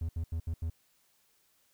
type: tone bursts at uneven times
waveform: triangle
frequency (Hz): 81.7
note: E2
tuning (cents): -15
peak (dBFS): -29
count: 5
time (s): 0.01-0.09 / 0.16-0.24 / 0.32-0.4 / 0.47-0.54 / 0.62-0.7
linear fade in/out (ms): 5
effects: white hiss -70 dBFS RMS until 1.73 s